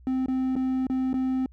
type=tone with dropouts; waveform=triangle; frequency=260 Hz; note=C4; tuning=11 cents flat; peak=-21 dBFS; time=0.07-1.46 s; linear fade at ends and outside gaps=1 ms; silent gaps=0.26-0.283 / 0.555-0.563 / 0.868-0.899 / 1.131-1.141 s; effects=added 62 Hz sine -48 dBFS peak until 1.52 s